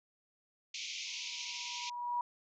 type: band-pass noise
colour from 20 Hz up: pink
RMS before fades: -42 dBFS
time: 0.74-1.9 s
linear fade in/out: 5 ms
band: 2200 to 6700 Hz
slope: 96 dB/octave
type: tone with exponential growth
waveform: sine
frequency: 966 Hz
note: B5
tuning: 39 cents flat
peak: -30 dBFS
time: 1.06-2.21 s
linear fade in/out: 2 ms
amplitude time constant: 250 ms
effects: none